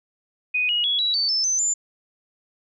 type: tone with pitch steps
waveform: sine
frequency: 2489 / 2892 / 3361 / 3906 / 4539 / 5274 / 6129 / 7122 Hz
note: D#7 / F#7 / G#7 / B7 / C#8 / E8 / G8 / A8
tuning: 0 / -40 / +20 / -20 / +40 / 0 / -40 / +20 cents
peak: -19 dBFS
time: 0.54-1.74 s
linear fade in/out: 10 ms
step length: 150 ms
effects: none